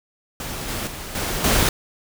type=noise with level steps; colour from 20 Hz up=pink; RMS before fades=-30 / -27 / -33 / -25 / -18 dBFS; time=0.4-1.69 s; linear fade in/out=2 ms; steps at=0.68 / 0.87 / 1.15 / 1.44 s; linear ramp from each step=2 ms; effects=none